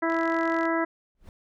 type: harmonic tone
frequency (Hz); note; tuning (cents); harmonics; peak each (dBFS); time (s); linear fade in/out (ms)
329.6; E4; 0; 1 / 2 / 3 / 4 / 5 / 6; -26 / -29 / -31 / -32 / -33 / -34; 0.02-0.85; 10
type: click train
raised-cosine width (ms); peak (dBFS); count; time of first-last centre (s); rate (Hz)
0.2; -26; 26; 0.1-0.654; 45.1
type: noise with exponential growth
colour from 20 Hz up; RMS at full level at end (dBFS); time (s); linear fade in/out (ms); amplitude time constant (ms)
brown; -38; 1.15-1.29; 1; 30
effects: none